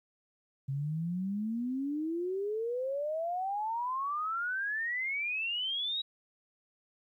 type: exponential sweep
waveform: sine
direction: up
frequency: 133.2 to 3870 Hz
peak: -31 dBFS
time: 0.68-6.02 s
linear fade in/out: 10 ms
effects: 12-bit